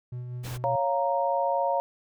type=tone with tremolo; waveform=triangle; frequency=123.47 Hz; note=B2; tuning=in tune; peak=-30 dBFS; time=0.12-0.76 s; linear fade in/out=5 ms; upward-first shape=sine; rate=5.2 Hz; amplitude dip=30%
type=noise; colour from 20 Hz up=pink; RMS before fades=-40 dBFS; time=0.43-0.58 s; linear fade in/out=20 ms
type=chord; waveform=sine; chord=Bb minor; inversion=first; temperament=equal; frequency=554.4 / 698.5 / 932.3 Hz; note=Db5 / F5 / Bb5; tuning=0 / 0 / 0 cents; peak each=-27 / -28 / -27 dBFS; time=0.64-1.8 s; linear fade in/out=0 ms
effects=none